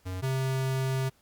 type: tone pair in turn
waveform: square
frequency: 92.5 / 132.29 Hz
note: F#2 / C3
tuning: 0 / +19 cents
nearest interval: tritone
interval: 619 cents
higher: second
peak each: -33 / -27 dBFS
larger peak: second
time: 0.05-0.22 / 0.22-1.1 s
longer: second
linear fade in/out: 20 ms
effects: pink hiss -65 dBFS RMS until 1.21 s + Opus 48 kbps